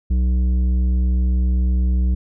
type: tone with tanh clipping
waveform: sine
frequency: 62.3 Hz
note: B1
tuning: 16 cents sharp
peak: -16 dBFS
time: 0.1-2.15 s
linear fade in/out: 10 ms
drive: 9 dB
effects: none